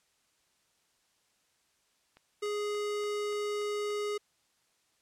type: click train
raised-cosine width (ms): 0.3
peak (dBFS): -39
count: 7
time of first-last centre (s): 2.17-3.904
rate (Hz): 3.46
type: tone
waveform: square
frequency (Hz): 415.3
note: G#4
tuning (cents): 0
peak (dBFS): -32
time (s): 2.42-4.18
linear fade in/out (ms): 10
effects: white hiss -72 dBFS RMS until 5.01 s + low-pass 9000 Hz 12 dB/octave